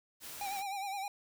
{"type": "noise", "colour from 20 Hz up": "white", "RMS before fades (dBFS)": -46, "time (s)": [0.2, 0.64], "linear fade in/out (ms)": 50}
{"type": "tone with vibrato", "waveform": "square", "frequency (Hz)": 791, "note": "G5", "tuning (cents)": 15, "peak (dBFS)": -37, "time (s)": [0.41, 1.08], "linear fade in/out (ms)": 2, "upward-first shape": "sine", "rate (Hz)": 9.7, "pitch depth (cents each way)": 63}
{"effects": []}